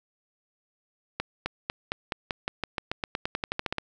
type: accelerating click train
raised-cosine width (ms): 0.3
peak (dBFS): -12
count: 20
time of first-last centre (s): 1.2-3.783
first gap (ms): 260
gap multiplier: 0.92
effects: none